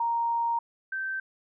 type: tone pair in turn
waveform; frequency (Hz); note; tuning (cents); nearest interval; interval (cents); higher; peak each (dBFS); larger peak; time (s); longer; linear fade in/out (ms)
sine; 932.3 / 1554; A#5 / G6; 0 / -16; major sixth; 884; second; -24 / -29; first; 0-0.59 / 0.92-1.2; first; 5
effects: none